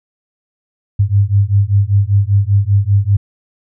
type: beating tone pair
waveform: sine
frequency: 98 / 103.1 Hz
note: G2 / G#2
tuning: 0 / -12 cents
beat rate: 5.1 Hz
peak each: -12 dBFS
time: 0.99-3.17 s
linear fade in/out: 10 ms
effects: none

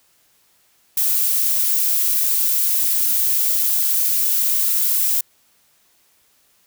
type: noise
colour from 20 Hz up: violet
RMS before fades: -18 dBFS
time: 0.97-5.21 s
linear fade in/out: 5 ms
effects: white hiss -59 dBFS RMS until 6.66 s

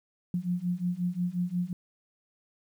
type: beating tone pair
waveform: sine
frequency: 174.61 / 180.21 Hz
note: F3 / F#3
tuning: 0 / -45 cents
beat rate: 5.6 Hz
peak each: -31 / -30 dBFS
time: 0.34-1.73 s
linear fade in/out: 2 ms
effects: 10-bit

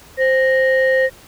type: tone pair together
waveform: sine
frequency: 523.3 / 1862.8 Hz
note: C5 / A#6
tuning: 0 / -2 cents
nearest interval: octave + minor seventh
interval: 2198 cents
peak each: -12 / -16 dBFS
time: 0.17-1.1 s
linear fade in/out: 50 ms
effects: tanh soft clip ceiling -7 dBFS + pink hiss -44 dBFS RMS until 1.27 s

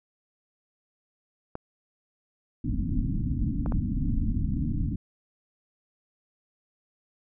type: clicks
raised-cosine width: 1 ms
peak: -20 dBFS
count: 3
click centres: 1.554 / 3.661 / 3.722 s
type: low-pass noise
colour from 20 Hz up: pink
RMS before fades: -27 dBFS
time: 2.64-4.96 s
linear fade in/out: 5 ms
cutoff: 300 Hz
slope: 96 dB/octave
effects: none

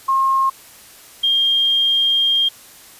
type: tone pair in turn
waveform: sine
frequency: 1072 / 3212 Hz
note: C6 / G7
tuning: +42 / +41 cents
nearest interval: octave + perfect fifth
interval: 1899 cents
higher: second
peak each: -13 dBFS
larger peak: neither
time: 0.08-0.5 / 1.23-2.49 s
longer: second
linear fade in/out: 10 ms
effects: white hiss -43 dBFS RMS until 2.99 s + resampled to 32000 Hz

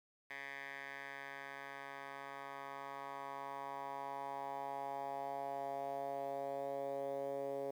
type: tone with band-pass filter sweep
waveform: 10% pulse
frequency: 138.59 Hz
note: C#3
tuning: in tune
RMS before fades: -44 dBFS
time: 0.3-7.71 s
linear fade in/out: 5 ms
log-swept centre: 1900 to 500 Hz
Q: 3.4
effects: 11-bit

